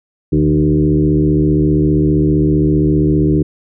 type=tone with frequency modulation; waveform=sine; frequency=230 Hz; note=A#3; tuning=23 cents flat; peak=-9 dBFS; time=0.32-3.43 s; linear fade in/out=10 ms; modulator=75.2 Hz; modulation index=2; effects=none